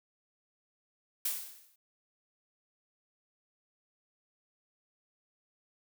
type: noise with exponential decay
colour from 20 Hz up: blue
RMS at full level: -30 dBFS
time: 1.25-1.76 s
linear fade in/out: 5 ms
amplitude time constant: 110 ms
effects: none